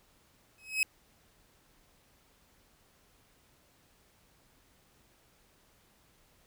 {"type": "tone with exponential growth", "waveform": "40% pulse", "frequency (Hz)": 2555, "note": "D#7", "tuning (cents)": 45, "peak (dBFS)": -21, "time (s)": [0.58, 0.83], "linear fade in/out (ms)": 1, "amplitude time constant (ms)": 53, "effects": ["pink hiss -66 dBFS RMS until 6.46 s"]}